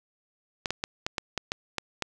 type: clicks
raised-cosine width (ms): 0.2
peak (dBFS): -11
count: 9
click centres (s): 0.658 / 0.706 / 0.839 / 1.065 / 1.182 / 1.377 / 1.519 / 1.783 / 2.023
effects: none